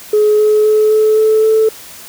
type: tone with pitch steps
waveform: sine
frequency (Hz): 422.9 / 426.1 / 429.3 / 432.5 / 435.8 / 439.1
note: G#4 / G#4 / A4 / A4 / A4 / A4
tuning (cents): +31 / +44 / -43 / -30 / -17 / -4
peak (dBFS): -6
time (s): 0.13-1.69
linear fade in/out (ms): 5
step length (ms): 260
effects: tanh soft clip ceiling -3 dBFS + white hiss -34 dBFS RMS until 2.08 s